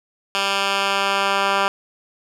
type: tone with band-pass filter sweep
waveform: 10% pulse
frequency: 197.2 Hz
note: G3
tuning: 11 cents sharp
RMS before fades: -20 dBFS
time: 0.35-1.68 s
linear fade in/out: 0 ms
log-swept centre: 2900 to 1700 Hz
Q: 0.99
effects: none

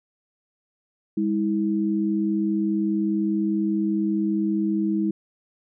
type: tone pair together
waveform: sine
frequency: 202.5 / 322.4 Hz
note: G#3 / E4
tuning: -43 / -38 cents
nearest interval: minor sixth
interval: 805 cents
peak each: -23 dBFS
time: 1.17-5.11 s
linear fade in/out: 5 ms
effects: none

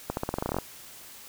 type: accelerating click train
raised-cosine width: 1 ms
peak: -14 dBFS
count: 13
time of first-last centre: 0.1-0.586 s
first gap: 71 ms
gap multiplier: 0.89
effects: white hiss -47 dBFS RMS until 1.28 s

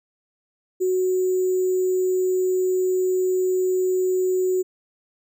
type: tone with sample-and-hold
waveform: sine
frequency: 370 Hz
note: F#4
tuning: in tune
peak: -18 dBFS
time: 0.8-4.63 s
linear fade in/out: 20 ms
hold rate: 7350 Hz
effects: none

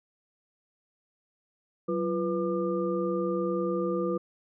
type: tone cluster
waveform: sine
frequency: 186.7 / 344.9 / 494.4 / 1198 Hz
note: F#3 / F4 / B4 / D6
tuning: +16 / -22 / +2 / +34 cents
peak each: -32 / -30 / -30 / -37 dBFS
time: 1.88-4.18 s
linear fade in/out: 10 ms
effects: none

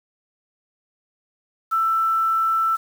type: tone with quantisation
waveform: sine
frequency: 1329 Hz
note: E6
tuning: 14 cents sharp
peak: -17 dBFS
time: 1.71-2.77 s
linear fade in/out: 20 ms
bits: 7
effects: none

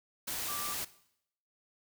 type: tone in noise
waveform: sine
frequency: 1174.7 Hz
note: D6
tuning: in tune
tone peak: -40 dBFS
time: 0.48-0.74 s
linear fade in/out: 10 ms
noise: white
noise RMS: -37 dBFS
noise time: 0.27-0.85 s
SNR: -6 dB
effects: noise-tail reverb RT60 0.7 s tail -17 dB re dry

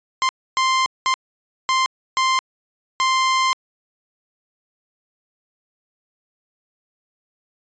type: tone bursts at uneven times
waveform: sawtooth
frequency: 1046.5 Hz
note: C6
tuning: in tune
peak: -12 dBFS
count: 6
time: 0.22-0.29 / 0.57-0.86 / 1.06-1.14 / 1.69-1.86 / 2.17-2.39 / 3-3.53 s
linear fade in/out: 0 ms
effects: resampled to 16000 Hz

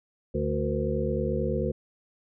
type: harmonic tone with a mistuned harmonic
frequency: 73.42 Hz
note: D2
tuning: in tune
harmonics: 1 / 2 / 3 / 5 / 6 / 7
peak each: -32 / -32 / -32 / -32 / -32 / -32 dBFS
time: 0.34-1.72 s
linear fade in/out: 10 ms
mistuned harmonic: 6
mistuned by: +93 cents
effects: none

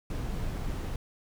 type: noise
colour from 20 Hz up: brown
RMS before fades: -33 dBFS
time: 0.1-0.96 s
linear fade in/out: 2 ms
effects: none

